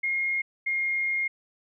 sine tone pair in turn, 2142 / 2134 Hz, C7 / C7, +40 / +34 cents, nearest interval unison, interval 6 cents, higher first, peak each -24 dBFS, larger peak neither, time 0.03-0.42 / 0.66-1.28 s, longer second, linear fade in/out 10 ms, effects none

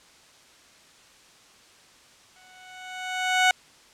15% pulse tone with exponential growth, 740 Hz, F#5, in tune, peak -9 dBFS, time 2.36-3.51 s, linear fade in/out 2 ms, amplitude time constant 250 ms, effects white hiss -54 dBFS RMS until 3.93 s + low-pass 7000 Hz 12 dB/octave

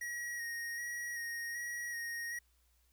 square tone with vibrato, 1888 Hz, A#6, 22 cents sharp, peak -39 dBFS, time 0.01-2.39 s, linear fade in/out 5 ms, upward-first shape square, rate 1.3 Hz, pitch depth 19 cents each way, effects added 60 Hz sine -70 dBFS peak until 2.92 s + white hiss -75 dBFS RMS until 2.92 s

